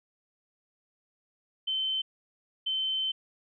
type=tone bursts at uneven times; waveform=sine; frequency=3080 Hz; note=G7; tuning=31 cents flat; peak=-27 dBFS; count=2; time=1.67-2.02 / 2.66-3.12 s; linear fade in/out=10 ms; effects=none